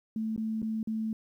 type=tone with dropouts; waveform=sine; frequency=220.3 Hz; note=A3; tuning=2 cents sharp; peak=-29 dBFS; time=0.16-1.13 s; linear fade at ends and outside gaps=2 ms; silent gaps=0.363-0.377 / 0.619-0.627 / 0.83-0.873 s; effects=11-bit